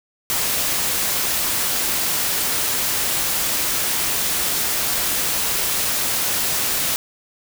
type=noise; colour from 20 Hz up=white; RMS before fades=-21 dBFS; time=0.3-6.96 s; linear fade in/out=0 ms; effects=none